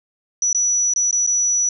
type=tone with dropouts; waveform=sine; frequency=5900 Hz; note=F#8; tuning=6 cents flat; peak=-15 dBFS; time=0.42-1.69 s; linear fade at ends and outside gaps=2 ms; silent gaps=0.53-0.547 / 0.937-0.96 / 1.111-1.127 / 1.265-1.273 s; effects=none